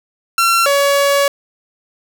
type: tone pair in turn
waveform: sawtooth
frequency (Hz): 1360 / 563.3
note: F6 / C#5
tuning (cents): -46 / +28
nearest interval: octave + minor third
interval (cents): 1526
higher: first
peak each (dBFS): -7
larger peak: neither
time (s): 0.38-0.66 / 0.66-1.28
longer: second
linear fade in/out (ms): 2
effects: none